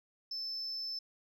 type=tone; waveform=sine; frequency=5274 Hz; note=E8; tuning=in tune; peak=-35 dBFS; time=0.31-0.99 s; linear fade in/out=5 ms; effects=tanh soft clip ceiling -34 dBFS